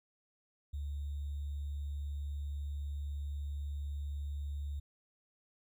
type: tone with sample-and-hold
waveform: sine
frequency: 71.9 Hz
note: D2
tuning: 36 cents flat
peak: -36 dBFS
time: 0.73-4.8 s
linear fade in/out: 10 ms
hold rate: 3675 Hz
effects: none